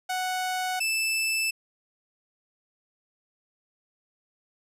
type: tone pair in turn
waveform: sawtooth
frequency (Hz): 740 / 2637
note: F#5 / E7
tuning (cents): 0 / 0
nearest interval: octave + minor seventh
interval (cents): 2200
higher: second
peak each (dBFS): -23 / -21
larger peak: second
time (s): 0.09-0.8 / 0.8-1.51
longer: neither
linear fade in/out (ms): 10
effects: resampled to 32000 Hz